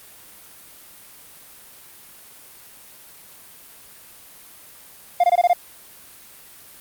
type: tone bursts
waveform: triangle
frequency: 705 Hz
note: F5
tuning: 16 cents sharp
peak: -10 dBFS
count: 6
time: 5.2-5.533 s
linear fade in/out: 5 ms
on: 38 ms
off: 21 ms
effects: white hiss -45 dBFS RMS until 6.8 s + Opus 32 kbps